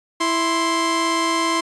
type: tone pair together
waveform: sawtooth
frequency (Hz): 329.8 / 1047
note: E4 / C6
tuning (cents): +1 / +1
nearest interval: octave + minor sixth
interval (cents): 2000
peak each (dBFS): -18 / -16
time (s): 0.2-1.61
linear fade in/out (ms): 10
effects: resampled to 22050 Hz